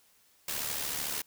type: noise with amplitude modulation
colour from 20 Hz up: white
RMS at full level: -32 dBFS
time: 0.48-1.22 s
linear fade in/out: 5 ms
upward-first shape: sine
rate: 73.3 Hz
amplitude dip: 55%
effects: white hiss -65 dBFS RMS until 1.26 s